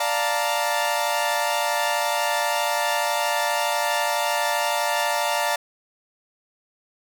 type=chord; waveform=sawtooth; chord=Bb major seventh; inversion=first; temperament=equal; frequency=587.3 / 698.5 / 880 / 932.3 Hz; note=D5 / F5 / A5 / Bb5; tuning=0 / 0 / 0 / 0 cents; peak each=-23 dBFS; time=0-5.56 s; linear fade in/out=5 ms; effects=none